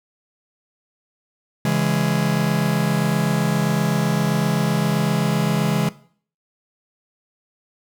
45% pulse chord, C# minor, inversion none, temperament just, 138.59 / 166.31 / 207.9 Hz, C#3 / E3 / G#3, 0 / +16 / +2 cents, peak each -22 dBFS, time 1.65-5.89 s, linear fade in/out 2 ms, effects noise-tail reverb RT60 0.5 s tail -18 dB re dry

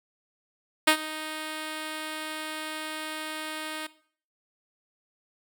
5% pulse tone with ADSR envelope, 311.1 Hz, D#4, in tune, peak -4 dBFS, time 0.87-3.87 s, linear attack 10 ms, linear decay 83 ms, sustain -18 dB, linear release 8 ms, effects noise-tail reverb RT60 0.5 s tail -17 dB re dry

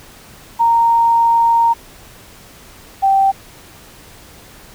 sine tone pair in turn, 927 / 779.5 Hz, A#5 / G5, -10 / -10 cents, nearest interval minor third, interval 300 cents, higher first, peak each -9 dBFS, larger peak neither, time 0.59-1.74 / 3.02-3.32 s, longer first, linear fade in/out 20 ms, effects pink hiss -41 dBFS RMS until 4.74 s

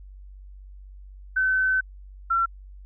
sine tone pair in turn, 1524 / 1357.7 Hz, G6 / F6, -49 / -49 cents, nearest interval major second, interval 200 cents, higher first, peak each -19 dBFS, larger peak neither, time 1.36-1.81 / 2.3-2.46 s, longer first, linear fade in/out 10 ms, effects added 48 Hz sine -41 dBFS peak until 2.85 s

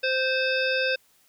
harmonic tone with a mistuned harmonic, 521 Hz, C5, 7 cents flat, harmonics 1 / 3 / 5 / 7 / 9 / 10, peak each -26 / -27 / -28 / -33 / -37 / -36 dBFS, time 0.03-0.96 s, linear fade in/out 10 ms, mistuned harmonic 10, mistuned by -20 cents, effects white hiss -62 dBFS RMS until 1.28 s

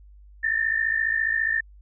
sine tone pair together, 1760 / 1814.7 Hz, A6 / A#6, 0 / -47 cents, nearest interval minor second, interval 53 cents, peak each -25 / -23 dBFS, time 0.43-1.61 s, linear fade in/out 10 ms, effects added 50 Hz sine -46 dBFS peak until 1.81 s

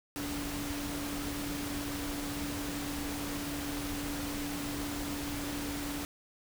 sine tone in noise, 288.1 Hz, D4, 33 cents flat, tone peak -37 dBFS, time 0.16-6.05 s, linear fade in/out 0 ms, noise pink, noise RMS -39 dBFS, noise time 0.16-6.05 s, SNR -1 dB, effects none

